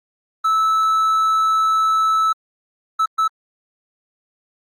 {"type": "tone bursts at uneven times", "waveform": "triangle", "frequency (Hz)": 1308, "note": "E6", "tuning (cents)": -14, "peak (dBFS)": -12, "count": 3, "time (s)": [[0.44, 2.33], [2.99, 3.06], [3.18, 3.28]], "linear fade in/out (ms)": 10, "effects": ["Opus 32 kbps"]}